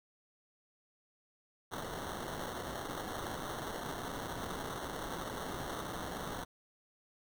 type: noise with sample-and-hold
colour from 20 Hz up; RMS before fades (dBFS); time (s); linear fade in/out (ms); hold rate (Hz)
white; -41; 1.71-6.45; 20; 2450
effects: none